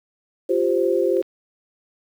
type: chord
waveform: sine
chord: F suspended second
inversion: none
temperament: equal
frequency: 349.2 / 392 / 523.3 Hz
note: F4 / G4 / C5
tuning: 0 / 0 / 0 cents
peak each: -21 dBFS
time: 0.49-1.22 s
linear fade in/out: 10 ms
type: clicks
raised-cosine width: 0.3 ms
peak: -29 dBFS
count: 2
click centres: 1.169 / 1.226 s
effects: 8-bit